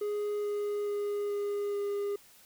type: tone with pitch steps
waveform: triangle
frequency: 415.3 / 412.9 / 410.5 / 408.2 / 405.8 Hz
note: G#4 / G#4 / G#4 / G#4 / G#4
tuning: 0 / -10 / -20 / -30 / -40 cents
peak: -28 dBFS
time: 0.01-2.16 s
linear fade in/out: 5 ms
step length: 430 ms
effects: white hiss -58 dBFS RMS until 2.45 s